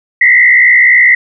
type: tone with frequency modulation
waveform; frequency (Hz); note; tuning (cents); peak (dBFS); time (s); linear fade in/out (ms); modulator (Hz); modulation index
sine; 1999; B6; +20; -3; 0.21-1.15; 5; 63.6; 1.5
effects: none